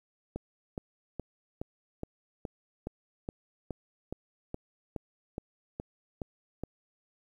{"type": "click train", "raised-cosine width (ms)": 2, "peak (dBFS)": -22, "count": 16, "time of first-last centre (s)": [0.36, 6.636], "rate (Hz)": 2.39, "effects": ["10-bit"]}